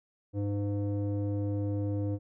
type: tone with low-pass filter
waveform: square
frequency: 101.7 Hz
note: G#2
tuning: 36 cents flat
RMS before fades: -31 dBFS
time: 0.33-2.19 s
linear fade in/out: 50 ms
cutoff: 420 Hz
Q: 3.4
effects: none